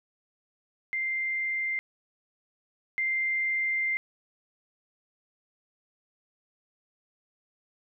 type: tone pair in turn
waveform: sine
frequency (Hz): 2093 / 2093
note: C7 / C7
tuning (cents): 0 / 0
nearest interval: unison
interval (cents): 0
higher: neither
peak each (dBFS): -27 / -25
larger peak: second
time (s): 0.93-1.79 / 2.98-3.97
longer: second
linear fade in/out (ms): 0
effects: none